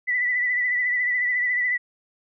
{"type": "tone with vibrato", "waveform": "sine", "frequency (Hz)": 1975.5, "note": "B6", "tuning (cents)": 0, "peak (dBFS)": -20, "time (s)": [0.07, 1.78], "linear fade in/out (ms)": 20, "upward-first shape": "sine", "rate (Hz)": 14, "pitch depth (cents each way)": 38, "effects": []}